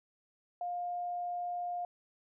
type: tone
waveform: sine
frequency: 707 Hz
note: F5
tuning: 21 cents sharp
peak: -34 dBFS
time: 0.61-1.85 s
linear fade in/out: 2 ms
effects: none